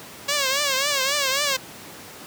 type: tone with vibrato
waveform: 5% pulse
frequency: 554.4 Hz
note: C#5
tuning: in tune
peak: -9 dBFS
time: 0.28-1.57 s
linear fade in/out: 10 ms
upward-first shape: triangle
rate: 3.7 Hz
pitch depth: 130 cents each way
effects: pink hiss -40 dBFS RMS until 2.26 s + high-pass 150 Hz 12 dB/octave